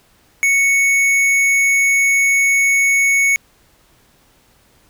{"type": "tone with hard clipping", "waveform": "sine", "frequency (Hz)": 2217, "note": "C#7", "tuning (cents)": 0, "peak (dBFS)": -13, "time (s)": [0.43, 3.36], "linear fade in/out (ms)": 0, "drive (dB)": 11, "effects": ["pink hiss -54 dBFS RMS until 4.89 s"]}